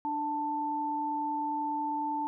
sine tone pair together, 296.3 / 885 Hz, D4 / A5, +15 / +10 cents, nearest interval octave + perfect fifth, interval 1895 cents, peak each -36 / -30 dBFS, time 0.05-2.27 s, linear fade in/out 0 ms, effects none

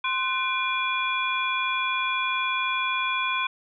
sine tone cluster, 1043 / 1504 / 2401 / 3393 Hz, C6 / F#6 / D7 / G#7, -6 / +28 / +38 / +36 cents, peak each -27 / -33 / -27 / -32 dBFS, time 0.04-3.47 s, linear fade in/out 5 ms, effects none

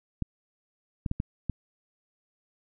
clicks, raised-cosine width 5 ms, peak -16 dBFS, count 5, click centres 0.223 / 1.062 / 1.114 / 1.201 / 1.497 s, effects none

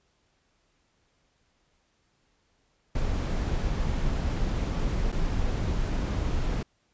brown noise with dropouts, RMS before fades -27 dBFS, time 2.95-6.63 s, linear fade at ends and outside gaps 5 ms, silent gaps 5.12-5.124 s, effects pink hiss -70 dBFS RMS until 6.93 s + resampled to 16000 Hz

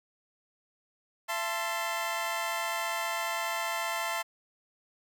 20% pulse chord, A minor, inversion second, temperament equal with one note detuned, 672.7 / 880 / 1046.5 Hz, E5 / A5 / C6, +35 / 0 / 0 cents, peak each -30 dBFS, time 1.28-4.23 s, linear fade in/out 20 ms, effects none

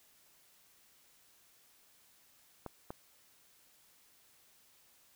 clicks, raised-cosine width 1 ms, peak -27 dBFS, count 2, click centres 2.663 / 2.905 s, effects white hiss -66 dBFS RMS until 5.15 s

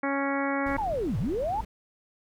harmonic tone, 277.2 Hz, C#4, in tune, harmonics 1 / 2 / 3 / 4 / 5 / 6 / 7 / 8, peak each -29 / -32 / -34 / -35 / -36 / -37 / -37 / -38 dBFS, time 0.03-0.77 s, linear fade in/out 5 ms
brown noise, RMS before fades -38 dBFS, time 0.66-1.65 s, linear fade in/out 5 ms
sine linear two-way sweep, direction down then up, 919 to 87.31 to 919 Hz, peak -26 dBFS, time 0.78-1.61 s, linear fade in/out 5 ms, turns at 1.18 s
effects none

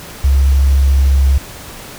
sine tone with quantisation, 68 Hz, C#2, 33 cents flat, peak -7 dBFS, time 0.24-1.38 s, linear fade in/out 5 ms, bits 6, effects pink hiss -32 dBFS RMS until 1.98 s

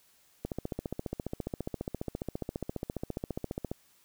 click train, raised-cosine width 2 ms, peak -20 dBFS, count 49, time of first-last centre 0.45-3.715 s, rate 14.7 Hz, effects white hiss -65 dBFS RMS until 4.04 s

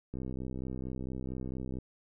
click train, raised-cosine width 3 ms, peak -26 dBFS, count 107, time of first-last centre 0.14-1.786 s, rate 64.4 Hz, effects none

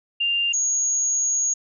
sine tone pair in turn, 2794 / 6645 Hz, F7 / G#8, 0 / 0 cents, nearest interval octave + minor third, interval 1500 cents, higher second, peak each -19 dBFS, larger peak neither, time 0.2-0.53 / 0.53-1.54 s, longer second, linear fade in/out 10 ms, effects none

